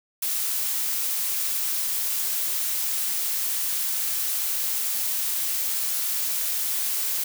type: noise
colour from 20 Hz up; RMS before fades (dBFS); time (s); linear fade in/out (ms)
blue; -26; 0.22-7.24; 5
effects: none